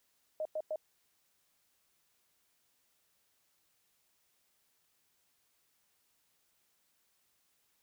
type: tone bursts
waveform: sine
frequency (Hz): 622.3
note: D#5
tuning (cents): 0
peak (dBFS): -33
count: 3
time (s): 0.4-0.759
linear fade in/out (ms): 2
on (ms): 53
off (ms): 100
effects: white hiss -75 dBFS RMS until 7.82 s